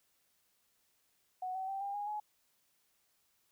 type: tone with pitch steps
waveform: sine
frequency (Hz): 740 / 759.5 / 779.5 / 800 / 821.1 / 842.7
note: F#5 / F#5 / G5 / G5 / G#5 / G#5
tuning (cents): 0 / +45 / -10 / +35 / -20 / +25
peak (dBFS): -36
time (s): 1.42-2.2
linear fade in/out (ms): 5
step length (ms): 130
effects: white hiss -75 dBFS RMS until 3.51 s